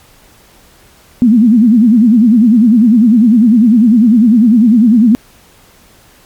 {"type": "tone with vibrato", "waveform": "sine", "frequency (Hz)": 228.1, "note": "A#3", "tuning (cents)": -37, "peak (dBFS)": -3, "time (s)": [1.22, 5.15], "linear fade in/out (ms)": 0, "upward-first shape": "sine", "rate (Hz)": 10, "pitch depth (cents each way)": 180, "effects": ["pink hiss -44 dBFS RMS until 6.25 s", "MP3 96 kbps"]}